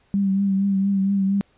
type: tone with vibrato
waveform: sine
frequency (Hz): 196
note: G3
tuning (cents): 0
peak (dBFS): -17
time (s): 0.14-1.41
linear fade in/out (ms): 0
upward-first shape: triangle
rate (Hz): 4.3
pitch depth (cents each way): 41
effects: pink hiss -61 dBFS RMS until 1.57 s + resampled to 8000 Hz